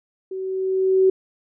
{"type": "tone with level ramp", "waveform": "sine", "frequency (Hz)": 378.7, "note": "F#4", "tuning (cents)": 40, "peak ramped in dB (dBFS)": [-27, -11], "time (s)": [0.31, 1.1], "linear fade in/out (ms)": 5, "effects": []}